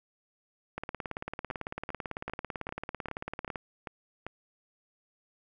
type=two click trains; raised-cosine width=0.5 ms; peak=-22 / -20 dBFS; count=8 / 51; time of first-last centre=1.51-4.266 / 0.78-3.558 s; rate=2.54 / 18 Hz; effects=none